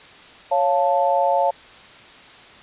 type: chord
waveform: sine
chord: Db augmented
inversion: none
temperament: equal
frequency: 554.4 / 698.5 / 880 Hz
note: Db5 / F5 / A5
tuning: 0 / 0 / 0 cents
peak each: -20 dBFS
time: 0.51-1.51 s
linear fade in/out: 10 ms
effects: white hiss -44 dBFS RMS until 2.62 s + resampled to 8000 Hz